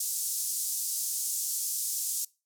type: band-pass noise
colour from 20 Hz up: pink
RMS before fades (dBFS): -32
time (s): 0-2.25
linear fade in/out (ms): 5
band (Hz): 6200 to 14000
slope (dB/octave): 24
effects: noise-tail reverb RT60 0.3 s tail -23 dB re dry